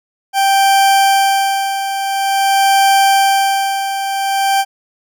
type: tone with tremolo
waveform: 40% pulse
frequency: 784 Hz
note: G5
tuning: in tune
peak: -7 dBFS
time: 0.33-4.65 s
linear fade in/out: 50 ms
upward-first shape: sine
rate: 0.48 Hz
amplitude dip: 65%
effects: none